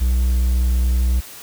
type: tone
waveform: triangle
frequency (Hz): 61.8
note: B1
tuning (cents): +2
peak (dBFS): -12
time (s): 0-1.21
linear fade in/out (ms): 20
effects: white hiss -38 dBFS RMS until 1.42 s